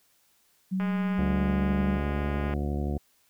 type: tone with pitch glide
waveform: sine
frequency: 188.1 to 194.73 Hz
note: F#3 to G3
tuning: +29 to -11 cents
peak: -25 dBFS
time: 0.71-1.98 s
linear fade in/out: 20 ms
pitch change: +60 cents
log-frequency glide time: 1.11-1.81 s
type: click train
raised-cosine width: 0.5 ms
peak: -23 dBFS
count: 359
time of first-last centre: 0.8-2.538 s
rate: 206 Hz
type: harmonic tone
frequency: 72.2 Hz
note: D2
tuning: 29 cents flat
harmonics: 1 / 2 / 3 / 4 / 5 / 6 / 7 / 8 / 9 / 10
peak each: -29 / -34 / -34 / -38 / -38 / -48 / -43 / -46 / -51 / -43 dBFS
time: 1.18-2.98 s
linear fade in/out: 5 ms
effects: white hiss -66 dBFS RMS until 3.29 s